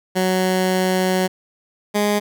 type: tone pair in turn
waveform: 15% pulse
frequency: 185.7 / 207 Hz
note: F#3 / G#3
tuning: +7 / -5 cents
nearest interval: major second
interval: 188 cents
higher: second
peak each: -10 dBFS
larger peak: neither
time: 0.15-1.28 / 1.94-2.2 s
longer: first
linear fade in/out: 20 ms
effects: none